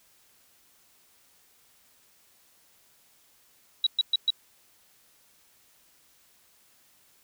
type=tone bursts; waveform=sine; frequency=3886 Hz; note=B7; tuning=29 cents flat; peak=-19 dBFS; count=4; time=3.84-4.304 s; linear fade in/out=2 ms; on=26 ms; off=120 ms; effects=white hiss -62 dBFS RMS until 7.23 s